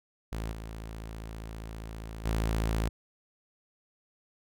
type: tone with level steps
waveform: sawtooth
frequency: 55 Hz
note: A1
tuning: in tune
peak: -29 / -35 / -23 dBFS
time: 0.32-2.89 s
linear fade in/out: 5 ms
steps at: 0.52 / 2.25 s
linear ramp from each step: 10 ms
effects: none